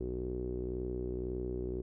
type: tone with low-pass filter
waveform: sawtooth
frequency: 61.9 Hz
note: B1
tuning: 5 cents sharp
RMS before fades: -37 dBFS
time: 0-1.82 s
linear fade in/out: 10 ms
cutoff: 380 Hz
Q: 8.3
effects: none